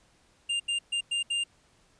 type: tone bursts at uneven times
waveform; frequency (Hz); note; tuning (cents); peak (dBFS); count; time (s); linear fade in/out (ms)
square; 2800; F7; +4; -27; 5; 0.49-0.6 / 0.68-0.79 / 0.92-1.01 / 1.11-1.23 / 1.3-1.44; 10
effects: pink hiss -64 dBFS RMS until 1.99 s + resampled to 22050 Hz